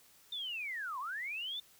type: linear two-way sweep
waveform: sine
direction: down then up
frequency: 3624 to 970 to 3624 Hz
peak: -37 dBFS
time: 0.32-1.6 s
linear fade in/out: 5 ms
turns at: 0.99 s
effects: white hiss -63 dBFS RMS until 1.79 s